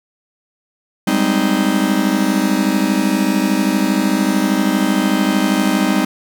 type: chord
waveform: 45% pulse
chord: Ab major seventh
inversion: third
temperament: just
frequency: 194.67 / 207.7 / 259.6 / 311.5 Hz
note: G3 / Ab3 / C4 / Eb4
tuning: -12 / 0 / -13 / +2 cents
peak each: -19 dBFS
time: 1.07-6.05 s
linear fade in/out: 5 ms
effects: none